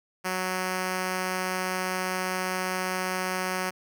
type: tone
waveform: 5% pulse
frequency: 185 Hz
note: F#3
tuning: in tune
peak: -16 dBFS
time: 0.24-3.71 s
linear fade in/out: 20 ms
effects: none